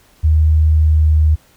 sine tone with pitch glide, 77.9 to 77.32 Hz, D#2 to D#2, +3 to -10 cents, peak -8 dBFS, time 0.23-1.36 s, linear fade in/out 20 ms, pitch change -13 cents, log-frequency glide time 0.75-1.14 s, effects pink hiss -51 dBFS RMS until 1.56 s

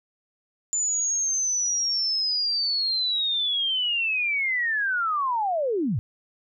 sine linear sweep, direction down, 7090 to 90.6 Hz, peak -22 dBFS, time 0.73-5.99 s, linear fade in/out 0 ms, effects none

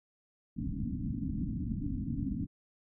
white low-pass noise, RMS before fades -35 dBFS, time 0.56-2.47 s, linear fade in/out 20 ms, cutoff 290 Hz, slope 96 dB/octave, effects none

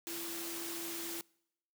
sine tone in noise, 336.2 Hz, E4, 34 cents sharp, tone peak -44 dBFS, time 0.07-1.21 s, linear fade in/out 0 ms, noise white, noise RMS -42 dBFS, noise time 0.07-1.21 s, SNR -5 dB, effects noise-tail reverb RT60 0.8 s tail -26 dB re dry + high-pass 150 Hz 12 dB/octave

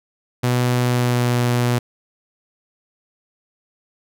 sawtooth tone with pitch glide, 123.47 to 121.7 Hz, B2 to B2, 0 to -25 cents, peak -12 dBFS, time 0.43-1.79 s, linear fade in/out 10 ms, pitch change -25 cents, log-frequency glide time 0.8-1.38 s, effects none

